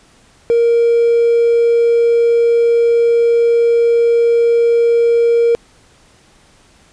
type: tone with hard clipping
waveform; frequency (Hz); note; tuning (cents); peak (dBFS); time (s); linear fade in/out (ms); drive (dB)
triangle; 467.7; A#4; +6; -9; 0.5-5.55; 0; 4
effects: pink hiss -49 dBFS RMS until 6.92 s + resampled to 22050 Hz